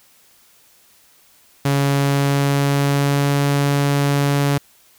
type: tone with pitch glide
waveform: sawtooth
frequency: 140 to 141.87 Hz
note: C#3 to C#3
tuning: +18 to +40 cents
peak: -11 dBFS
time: 1.65-4.58 s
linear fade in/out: 5 ms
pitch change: +22 cents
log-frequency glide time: 2.01-3.43 s
effects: white hiss -53 dBFS RMS until 4.98 s